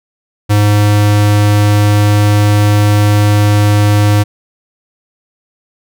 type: tone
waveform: square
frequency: 103.83 Hz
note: G#2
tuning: in tune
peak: -7 dBFS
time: 0.49-4.24 s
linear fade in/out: 20 ms
effects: none